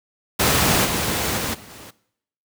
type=noise with level steps; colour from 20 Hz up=pink; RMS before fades=-17 / -22 / -24 / -43 / -40 dBFS; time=0.39-1.91 s; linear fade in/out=10 ms; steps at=0.84 / 1.36 / 1.53 / 1.69 s; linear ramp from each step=20 ms; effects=noise-tail reverb RT60 0.7 s tail -19 dB re dry + high-pass 80 Hz 12 dB/octave